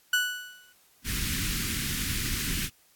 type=tone with exponential decay; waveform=30% pulse; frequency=1480 Hz; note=F#6; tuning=in tune; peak=-17 dBFS; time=0.13-0.73 s; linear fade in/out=5 ms; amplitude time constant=130 ms
type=band-stop noise; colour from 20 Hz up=pink; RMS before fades=-30 dBFS; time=1.04-2.7 s; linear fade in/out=50 ms; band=280 to 1600 Hz; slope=24 dB/octave
effects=white hiss -62 dBFS RMS until 2.95 s + AAC 64 kbps